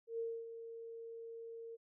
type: tone with ADSR envelope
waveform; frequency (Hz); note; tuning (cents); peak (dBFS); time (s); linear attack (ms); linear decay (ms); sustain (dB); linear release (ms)
sine; 458.4; A#4; -29; -36; 0.07-1.77; 120; 260; -10; 26
effects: none